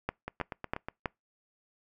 two click trains, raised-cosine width 0.5 ms, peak -21 / -15 dBFS, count 6 / 4, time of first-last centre 0.28-0.885 / 0.09-1.058 s, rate 8.26 / 3.1 Hz, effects noise-tail reverb RT60 0.2 s tail -26 dB re dry

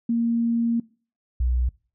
sine tone pair in turn, 232.7 / 61.63 Hz, A#3 / B1, -3 / -3 cents, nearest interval octave + major seventh, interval 2300 cents, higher first, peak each -19 dBFS, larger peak neither, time 0.09-0.8 / 1.4-1.69 s, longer first, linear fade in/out 5 ms, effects noise-tail reverb RT60 0.4 s tail -23 dB re dry

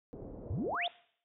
white low-pass noise, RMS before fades -46 dBFS, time 0.13-0.75 s, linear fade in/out 0 ms, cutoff 520 Hz, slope 24 dB/octave
sine tone with exponential growth, 698 Hz, F5, 1 cent flat, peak -32 dBFS, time 0.42-0.88 s, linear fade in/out 2 ms, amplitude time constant 98 ms
sine exponential sweep, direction up, 73.42 to 3800 Hz, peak -32 dBFS, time 0.5-0.87 s, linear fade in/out 5 ms
effects noise-tail reverb RT60 0.6 s tail -20 dB re dry

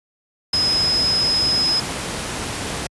sine tone in noise, 5090 Hz, D#8, 39 cents sharp, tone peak -16 dBFS, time 0.53-1.8 s, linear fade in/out 5 ms, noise pink, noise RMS -26 dBFS, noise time 0.53-2.87 s, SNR +7 dB, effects high-pass 60 Hz 12 dB/octave + resampled to 24000 Hz

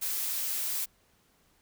blue noise, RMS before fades -32 dBFS, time 0.01-0.86 s, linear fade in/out 20 ms, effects pink hiss -67 dBFS RMS until 1.61 s

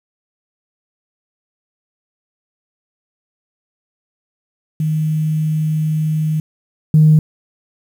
sine tone pair in turn, 155.56 / 154.74 Hz, D#3 / D#3, 0 / -9 cents, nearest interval unison, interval 9 cents, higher first, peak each -14 / -5 dBFS, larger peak second, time 4.8-6.4 / 6.94-7.19 s, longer first, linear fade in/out 2 ms, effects tanh soft clip ceiling -1 dBFS + 7-bit

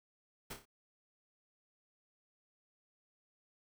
pink noise with echo, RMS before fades -44 dBFS, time 0.5-0.54 s, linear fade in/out 10 ms, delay 29 ms, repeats 4, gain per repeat -6 dB, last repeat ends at 0.656 s, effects none

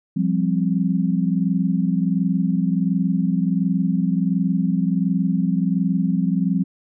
sine chord, F suspended second, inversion none, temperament equal, 174.61 / 196 / 261.6 Hz, F3 / G3 / C4, 0 / 0 / 0 cents, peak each -20 / -21 / -24 dBFS, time 0.16-6.64 s, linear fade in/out 10 ms, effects none

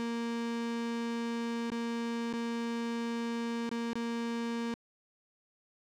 35% pulse tone with dropouts, 233.1 Hz, A#3, in tune, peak -31 dBFS, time 0-4.74 s, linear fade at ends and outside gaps 0 ms, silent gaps 1.702-1.718 / 2.328-2.336 / 3.692-3.714 / 3.932-3.955 s, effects low-pass 6000 Hz 12 dB/octave + 10-bit

